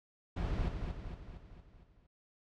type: noise with echo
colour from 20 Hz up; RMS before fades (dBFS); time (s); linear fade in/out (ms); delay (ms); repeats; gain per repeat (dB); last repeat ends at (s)
brown; -35; 0.36-0.69; 10; 230; 6; -5; 2.07
effects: low-pass 4000 Hz 12 dB/octave